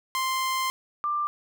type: tone pair in turn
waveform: sawtooth / sine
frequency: 1046.5 / 1186.1 Hz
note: C6 / D6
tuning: 0 / +17 cents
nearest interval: major second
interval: 217 cents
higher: second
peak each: -21 / -24 dBFS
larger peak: first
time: 0.15-0.7 / 1.04-1.27 s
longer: first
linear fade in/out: 0 ms
effects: none